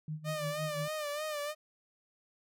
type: tone with tremolo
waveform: sine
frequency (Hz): 154.4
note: D#3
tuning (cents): -13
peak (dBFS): -34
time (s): 0.08-0.88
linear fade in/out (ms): 2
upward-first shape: sine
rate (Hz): 5.8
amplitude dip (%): 85
type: tone with vibrato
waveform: sawtooth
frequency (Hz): 600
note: D5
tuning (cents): +37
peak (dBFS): -31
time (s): 0.24-1.55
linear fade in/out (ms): 50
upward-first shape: sine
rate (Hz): 3.2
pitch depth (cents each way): 65
effects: none